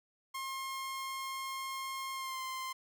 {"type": "tone with pitch glide", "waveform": "sawtooth", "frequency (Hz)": [1069, 1045.8], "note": ["C6", "C6"], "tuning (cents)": [37, -1], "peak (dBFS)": -34, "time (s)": [0.34, 2.73], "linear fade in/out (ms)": 10, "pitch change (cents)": -38, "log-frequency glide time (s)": [2.13, 2.41], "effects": []}